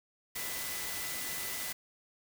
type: tone in noise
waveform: sine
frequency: 1997 Hz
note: B6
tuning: 19 cents sharp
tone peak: -45 dBFS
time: 0.35-1.73 s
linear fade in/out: 10 ms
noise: white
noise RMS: -38 dBFS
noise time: 0.35-1.73 s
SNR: -10 dB
effects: none